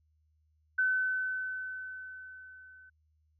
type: tone with level ramp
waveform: sine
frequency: 1517 Hz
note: F#6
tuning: 43 cents sharp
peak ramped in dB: -24 to -53 dBFS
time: 0.78-2.9 s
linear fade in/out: 10 ms
effects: added 77 Hz sine -68 dBFS peak until 3.39 s